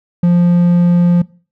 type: tone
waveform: triangle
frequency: 174.61 Hz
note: F3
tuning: in tune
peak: -5 dBFS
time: 0.23-1.22 s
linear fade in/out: 5 ms
effects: noise-tail reverb RT60 0.4 s tail -22 dB re dry